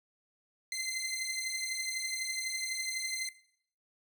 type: beating tone pair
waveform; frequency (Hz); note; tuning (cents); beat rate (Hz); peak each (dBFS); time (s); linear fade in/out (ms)
15% pulse; 2063 / 2075; C7 / C7; -25 / -15; 12; -31; 0.72-3.29; 2
effects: noise-tail reverb RT60 0.6 s tail -17 dB re dry